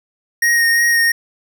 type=tone with vibrato; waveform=square; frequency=1864.7 Hz; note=A#6; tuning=in tune; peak=-12 dBFS; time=0.42-1.12 s; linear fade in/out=5 ms; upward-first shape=sine; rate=2.9 Hz; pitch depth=15 cents each way; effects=none